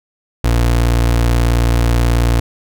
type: tone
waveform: 30% pulse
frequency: 58.5 Hz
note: A#1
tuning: 7 cents sharp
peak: -8 dBFS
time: 0.44-2.4 s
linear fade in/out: 5 ms
effects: none